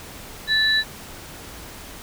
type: tone pair together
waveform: sine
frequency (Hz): 1750 / 3940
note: A6 / B7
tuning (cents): -10 / -5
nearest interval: octave + major second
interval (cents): 1405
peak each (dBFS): -19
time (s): 0.47-0.84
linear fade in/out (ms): 50
effects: pink hiss -39 dBFS RMS until 2.02 s